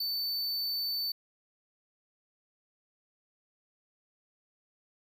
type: tone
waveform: square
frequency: 4526 Hz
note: C#8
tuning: 35 cents sharp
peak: -31 dBFS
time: 0-1.12 s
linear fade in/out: 5 ms
effects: none